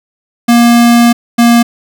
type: tone pair in turn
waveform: square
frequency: 236.6 / 235.7 Hz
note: A#3 / A#3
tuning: +26 / +19 cents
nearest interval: unison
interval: 7 cents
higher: first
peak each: -4 dBFS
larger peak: neither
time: 0.48-1.13 / 1.38-1.63 s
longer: first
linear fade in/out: 10 ms
effects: none